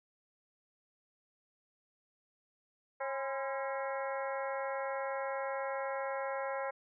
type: harmonic tone with a mistuned harmonic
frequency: 271.9 Hz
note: C#4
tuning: 33 cents flat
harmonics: 2 / 3 / 4 / 5 / 6 / 7 / 8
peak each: -37 / -41 / -43 / -45 / -47 / -48 / -49 dBFS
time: 3-6.71 s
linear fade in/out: 10 ms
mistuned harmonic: 4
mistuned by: -97 cents
effects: none